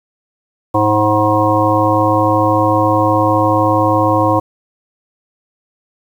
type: harmonic tone with a mistuned harmonic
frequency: 105.9 Hz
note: G#2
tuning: 34 cents sharp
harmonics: 1 / 3 / 5 / 7 / 9 / 10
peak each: -18 / -16 / -16 / -18 / -17 / -17 dBFS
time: 0.74-4.4 s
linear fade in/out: 10 ms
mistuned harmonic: 10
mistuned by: +22 cents
effects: 7-bit